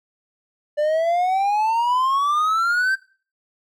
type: exponential sweep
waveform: triangle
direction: up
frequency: 587.3 to 1580 Hz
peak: -15 dBFS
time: 0.77-2.96 s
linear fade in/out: 20 ms
effects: noise-tail reverb RT60 0.4 s tail -20 dB re dry